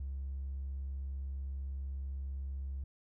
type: tone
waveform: triangle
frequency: 67.8 Hz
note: C#2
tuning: 38 cents flat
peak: -33 dBFS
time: 0-2.84 s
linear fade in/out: 5 ms
effects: tanh soft clip ceiling -34 dBFS